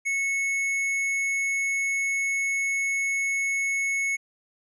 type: tone with hard clipping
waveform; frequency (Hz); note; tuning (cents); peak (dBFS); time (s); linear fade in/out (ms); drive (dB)
sine; 2200; C#7; -14; -25; 0.05-4.17; 20; 8
effects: none